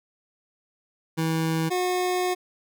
25% pulse tone pair in turn, 161.7 / 363 Hz, E3 / F#4, -33 / -33 cents, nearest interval octave + major second, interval 1400 cents, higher second, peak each -19 dBFS, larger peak neither, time 1.17-1.7 / 1.7-2.35 s, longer second, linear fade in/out 20 ms, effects none

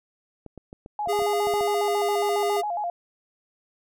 clicks, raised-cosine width 2 ms, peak -27 dBFS, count 10, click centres 0.463 / 0.577 / 0.729 / 0.861 / 1.074 / 1.19 / 1.22 / 1.471 / 1.538 / 1.61 s
sine tone with vibrato, 764 Hz, G5, 45 cents flat, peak -25 dBFS, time 0.99-2.9 s, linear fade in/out 2 ms, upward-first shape square, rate 7.3 Hz, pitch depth 160 cents each way
square tone with pitch glide, 410.3 to 407.7 Hz, G#4 to G#4, -21 to -32 cents, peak -24 dBFS, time 1.08-2.62 s, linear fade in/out 20 ms, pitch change -11 cents, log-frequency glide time 1.55-2.14 s
effects none

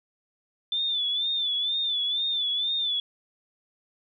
sine tone with vibrato, 3520 Hz, A7, in tune, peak -24 dBFS, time 0.72-3 s, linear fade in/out 2 ms, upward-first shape sine, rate 2.1 Hz, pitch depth 77 cents each way, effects none

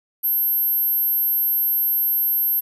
sine tone, 12740 Hz, G9, 27 cents sharp, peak -17 dBFS, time 0.23-2.61 s, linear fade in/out 20 ms, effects none

